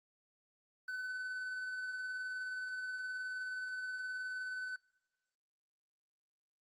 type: tone with tremolo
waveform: triangle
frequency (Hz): 1509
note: F#6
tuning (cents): +34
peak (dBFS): -36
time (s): 0.88-4.76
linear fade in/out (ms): 2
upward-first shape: sine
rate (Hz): 19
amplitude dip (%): 25
effects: noise-tail reverb RT60 1.0 s tail -25 dB re dry + Opus 32 kbps